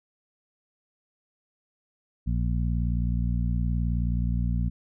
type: harmonic tone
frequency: 59.1 Hz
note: A#1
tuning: 24 cents sharp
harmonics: 1 / 2 / 3 / 4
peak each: -25 / -29 / -31 / -36 dBFS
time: 2.26-4.7 s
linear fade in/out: 20 ms
effects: none